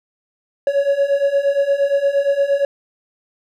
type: beating tone pair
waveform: triangle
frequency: 554.4 / 563 Hz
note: C#5 / C#5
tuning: 0 / +27 cents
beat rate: 8.6 Hz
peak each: -17 / -14 dBFS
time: 0.67-2.65 s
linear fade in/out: 2 ms
effects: none